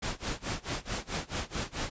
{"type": "noise with tremolo", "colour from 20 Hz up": "pink", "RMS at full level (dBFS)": -32, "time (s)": [0.02, 1.9], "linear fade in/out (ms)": 10, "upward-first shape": "sine", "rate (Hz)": 4.6, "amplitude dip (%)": 95, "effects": ["resampled to 16000 Hz"]}